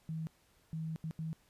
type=tone bursts at uneven times; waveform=sine; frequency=160 Hz; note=D#3; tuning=49 cents sharp; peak=-36 dBFS; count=4; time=0.09-0.27 / 0.73-0.96 / 1.04-1.11 / 1.19-1.33 s; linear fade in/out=0 ms; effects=pink hiss -69 dBFS RMS until 1.49 s + resampled to 32000 Hz